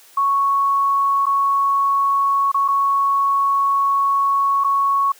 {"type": "tone with dropouts", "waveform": "sine", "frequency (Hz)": 1108.7, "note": "C#6", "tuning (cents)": 0, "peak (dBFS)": -14, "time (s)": [0.17, 5.12], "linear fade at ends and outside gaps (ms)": 5, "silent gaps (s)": [[1.257, 1.265], [2.517, 2.543], [2.68, 2.684], [4.639, 4.644]], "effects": ["white hiss -48 dBFS RMS until 5.19 s", "high-pass 400 Hz 12 dB/octave"]}